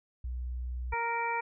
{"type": "tone", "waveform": "sine", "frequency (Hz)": 61.74, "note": "B1", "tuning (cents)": 0, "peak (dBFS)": -33, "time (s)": [0.24, 0.94], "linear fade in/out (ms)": 5}
{"type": "harmonic tone", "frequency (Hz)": 466, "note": "A#4", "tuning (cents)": -1, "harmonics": [1, 2, 3, 4, 5], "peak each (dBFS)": [-39, -31, -40, -40, -36], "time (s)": [0.92, 1.41], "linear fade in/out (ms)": 10}
{"effects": []}